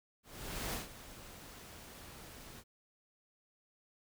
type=noise with ADSR envelope; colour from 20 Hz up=pink; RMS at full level=-38 dBFS; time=0.23-2.64 s; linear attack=500 ms; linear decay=140 ms; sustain=-14 dB; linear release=52 ms; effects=none